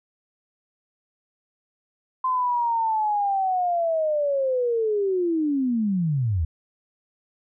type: linear sweep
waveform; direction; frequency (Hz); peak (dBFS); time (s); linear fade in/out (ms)
sine; down; 1037 to 73.7; -20; 2.24-6.45; 5
effects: none